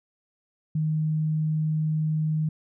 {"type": "tone", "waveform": "sine", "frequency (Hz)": 155.56, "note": "D#3", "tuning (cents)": 0, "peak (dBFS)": -22, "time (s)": [0.75, 2.49], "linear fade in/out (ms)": 5, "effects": []}